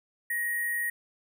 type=tone with sample-and-hold; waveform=sine; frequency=1887 Hz; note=A#6; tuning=21 cents sharp; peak=-27 dBFS; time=0.3-0.9 s; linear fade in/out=5 ms; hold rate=11025 Hz; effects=none